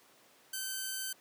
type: tone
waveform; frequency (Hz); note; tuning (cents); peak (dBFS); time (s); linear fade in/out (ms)
5% pulse; 1541; G6; -30; -25; 0.53-1.13; 5
effects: pink hiss -62 dBFS RMS until 1.2 s + high-pass 300 Hz 12 dB/octave